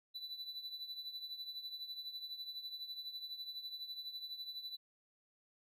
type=tone with tremolo; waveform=triangle; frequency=3979 Hz; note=B7; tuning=12 cents sharp; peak=-39 dBFS; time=0.14-4.77 s; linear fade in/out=20 ms; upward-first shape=triangle; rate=12 Hz; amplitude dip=75%; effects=none